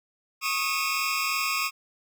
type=tone cluster; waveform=25% pulse; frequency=1102 / 1249 / 2455 / 2673 Hz; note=C#6 / D#6 / D#7 / E7; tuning=-11 / +6 / -24 / +23 cents; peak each=-27 dBFS; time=0.41-1.71 s; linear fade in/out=50 ms; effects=none